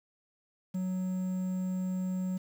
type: tone with quantisation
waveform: triangle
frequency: 185 Hz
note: F#3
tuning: in tune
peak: -28 dBFS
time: 0.74-2.38 s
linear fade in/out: 10 ms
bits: 9
effects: none

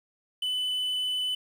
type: tone with vibrato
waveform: triangle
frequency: 3004 Hz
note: F#7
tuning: 26 cents sharp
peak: -25 dBFS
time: 0.42-1.35 s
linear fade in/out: 5 ms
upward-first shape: sine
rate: 20 Hz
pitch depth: 8 cents each way
effects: 9-bit

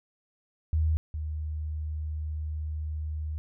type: tone pair in turn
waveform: sine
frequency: 78.7 / 76.95 Hz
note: D#2 / D#2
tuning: +20 / -19 cents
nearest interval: unison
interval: 39 cents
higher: first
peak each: -22 / -30 dBFS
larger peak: first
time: 0.73-0.97 / 1.14-3.38 s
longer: second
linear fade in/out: 0 ms
effects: none

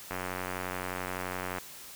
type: click train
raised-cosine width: 0.5 ms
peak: -19 dBFS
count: 136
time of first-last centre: 0.11-1.584 s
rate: 91.6 Hz
effects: white hiss -47 dBFS RMS until 1.95 s

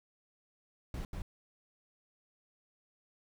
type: noise bursts at uneven times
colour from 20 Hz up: brown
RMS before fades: -39 dBFS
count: 2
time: 0.94-1.05 / 1.13-1.22 s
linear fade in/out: 2 ms
effects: none

